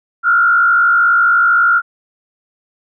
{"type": "tone with frequency modulation", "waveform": "sine", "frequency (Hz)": 1396.9, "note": "F6", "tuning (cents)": 0, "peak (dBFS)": -8, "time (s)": [0.23, 1.82], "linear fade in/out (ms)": 50, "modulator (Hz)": 56.1, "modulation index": 0.91, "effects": []}